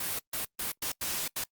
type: noise bursts at uneven times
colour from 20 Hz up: white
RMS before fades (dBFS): -33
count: 6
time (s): 0-0.19 / 0.33-0.45 / 0.59-0.72 / 0.82-0.92 / 1.01-1.28 / 1.36-1.44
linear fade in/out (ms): 5
effects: noise-tail reverb RT60 0.1 s tail -24 dB re dry + Opus 32 kbps